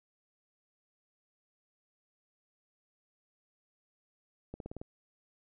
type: accelerating click train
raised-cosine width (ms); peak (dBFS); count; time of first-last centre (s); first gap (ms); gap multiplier
2; -28; 6; 4.54-4.815; 62; 0.94
effects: none